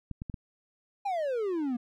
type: clicks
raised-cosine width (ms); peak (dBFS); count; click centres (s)
5; -24; 4; 0.113 / 0.219 / 0.298 / 0.342
type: exponential sweep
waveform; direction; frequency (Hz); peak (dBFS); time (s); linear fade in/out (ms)
triangle; down; 829 to 233.1; -26; 1.05-1.77; 10
effects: none